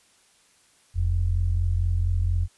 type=tone pair together; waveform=sine; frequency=43.05 / 87.31 Hz; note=F1 / F2; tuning=-24 / 0 cents; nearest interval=octave; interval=1224 cents; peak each=-24 / -22 dBFS; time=0.94-2.48 s; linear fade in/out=50 ms; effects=white hiss -60 dBFS RMS until 2.57 s + resampled to 24000 Hz